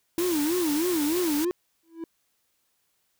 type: tone with vibrato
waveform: triangle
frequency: 324.4 Hz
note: E4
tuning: 28 cents flat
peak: -21 dBFS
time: 0.18-1.51 s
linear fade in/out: 0 ms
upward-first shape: sine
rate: 3.2 Hz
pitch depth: 200 cents each way
type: noise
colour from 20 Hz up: white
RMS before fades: -33 dBFS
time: 0.18-1.45 s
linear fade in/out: 5 ms
type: tone with exponential growth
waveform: triangle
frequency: 329.6 Hz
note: E4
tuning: in tune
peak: -27 dBFS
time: 1.83-2.04 s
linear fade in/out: 2 ms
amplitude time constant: 45 ms
effects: white hiss -72 dBFS RMS until 3.19 s